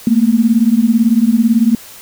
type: beating tone pair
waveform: sine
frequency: 219.5 / 237.5 Hz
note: A3 / A#3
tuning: -4 / +33 cents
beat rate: 18 Hz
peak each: -11 dBFS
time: 0.07-1.75 s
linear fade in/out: 2 ms
effects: white hiss -36 dBFS RMS until 2.01 s